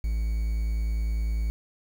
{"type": "tone with quantisation", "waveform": "triangle", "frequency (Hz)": 55, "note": "A1", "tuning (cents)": 0, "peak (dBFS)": -22, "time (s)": [0.04, 1.5], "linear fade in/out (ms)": 0, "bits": 8, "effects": []}